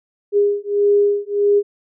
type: beating tone pair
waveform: sine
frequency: 407.2 / 408.8 Hz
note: G#4 / G#4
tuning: -34 / -27 cents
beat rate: 1.6 Hz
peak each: -16 dBFS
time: 0.32-1.63 s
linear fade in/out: 50 ms
effects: none